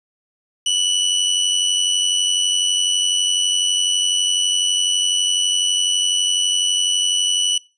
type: tone with amplitude modulation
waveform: sawtooth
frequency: 2960 Hz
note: F#7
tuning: in tune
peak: -10 dBFS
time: 0.66-7.58 s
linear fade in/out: 5 ms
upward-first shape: sine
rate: 92 Hz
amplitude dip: 50%
effects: noise-tail reverb RT60 0.3 s tail -21 dB re dry + resampled to 22050 Hz

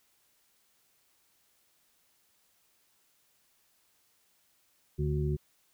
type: harmonic tone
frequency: 73.42 Hz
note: D2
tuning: in tune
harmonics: 1 / 2 / 3 / 5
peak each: -32 / -30 / -41 / -35 dBFS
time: 4.98-5.37 s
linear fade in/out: 20 ms
effects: white hiss -70 dBFS RMS until 5.73 s

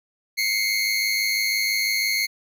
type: tone pair together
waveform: 25% pulse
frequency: 2100 / 2206 Hz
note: C7 / C#7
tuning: +6 / -9 cents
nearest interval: minor second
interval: 85 cents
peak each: -20 dBFS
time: 0.37-2.27 s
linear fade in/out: 20 ms
effects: none

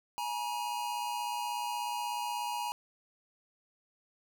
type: tone pair together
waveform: square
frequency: 838 / 954.5 Hz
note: G#5 / A#5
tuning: +15 / +41 cents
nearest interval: major second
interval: 226 cents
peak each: -38 / -36 dBFS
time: 0.18-2.72 s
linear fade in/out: 0 ms
effects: none

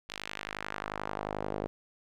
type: tone with band-pass filter sweep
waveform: sawtooth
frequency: 51.3 Hz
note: G#1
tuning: 21 cents flat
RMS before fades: -38 dBFS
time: 0.09-1.67 s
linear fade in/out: 0 ms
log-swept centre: 3300 to 480 Hz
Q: 1.2
effects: none

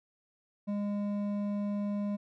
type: tone with hard clipping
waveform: sine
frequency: 204.4 Hz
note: G#3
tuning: 27 cents flat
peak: -32 dBFS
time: 0.67-2.17 s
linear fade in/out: 20 ms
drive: 8 dB
effects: none

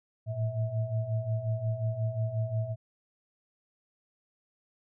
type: tone cluster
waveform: sine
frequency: 109.6 / 115.2 / 647 Hz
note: A2 / A#2 / E5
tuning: -6 / -20 / -32 cents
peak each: -33 / -30 / -38 dBFS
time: 0.26-2.76 s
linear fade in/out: 50 ms
effects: none

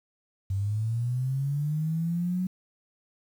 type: linear sweep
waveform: sine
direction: up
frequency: 94.9 to 186 Hz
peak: -25 dBFS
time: 0.5-2.47 s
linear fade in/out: 5 ms
effects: 9-bit

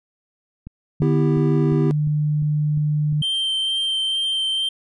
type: click train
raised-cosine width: 5 ms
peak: -22 dBFS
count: 8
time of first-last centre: 0.67-3.126 s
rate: 2.85 Hz
type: tone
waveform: sine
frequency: 150 Hz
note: D3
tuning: 37 cents sharp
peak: -17 dBFS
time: 1-3.22 s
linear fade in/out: 5 ms
type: chord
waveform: triangle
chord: E minor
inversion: second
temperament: just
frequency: 247.2 / 329.6 / 395.6 Hz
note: B3 / E4 / G4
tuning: +2 / 0 / +16 cents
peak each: -21 / -21 / -21 dBFS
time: 1.02-1.91 s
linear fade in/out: 0 ms
type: tone with vibrato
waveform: triangle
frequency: 3136 Hz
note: G7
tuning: in tune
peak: -18 dBFS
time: 3.22-4.69 s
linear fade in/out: 5 ms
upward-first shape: sine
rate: 2.2 Hz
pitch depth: 10 cents each way
effects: resampled to 24000 Hz

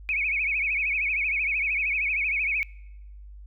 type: tone with vibrato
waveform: sine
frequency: 2373 Hz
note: D7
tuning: 17 cents sharp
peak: -23 dBFS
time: 0.09-2.63 s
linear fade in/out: 0 ms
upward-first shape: sine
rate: 13 Hz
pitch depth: 150 cents each way
effects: noise-tail reverb RT60 0.9 s tail -25 dB re dry + added 50 Hz sine -41 dBFS peak until 3.46 s

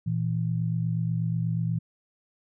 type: tone pair together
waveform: sine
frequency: 116.54 / 164.81 Hz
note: A#2 / E3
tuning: 0 / 0 cents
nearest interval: tritone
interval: 600 cents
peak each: -27 dBFS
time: 0.06-1.79 s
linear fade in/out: 10 ms
effects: none

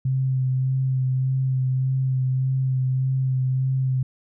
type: tone with vibrato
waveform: sine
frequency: 130.81 Hz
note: C3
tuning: in tune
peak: -19 dBFS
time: 0.05-4.03 s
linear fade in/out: 5 ms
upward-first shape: sine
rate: 1.7 Hz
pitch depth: 18 cents each way
effects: none

